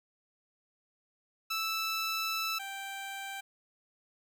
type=tone pair in turn; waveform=15% pulse; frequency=1318.5 / 784 Hz; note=E6 / G5; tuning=0 / 0 cents; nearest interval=major sixth; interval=900 cents; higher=first; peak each=-25 / -32 dBFS; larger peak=first; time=1.5-2.59 / 2.59-3.41 s; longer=first; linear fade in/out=10 ms; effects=none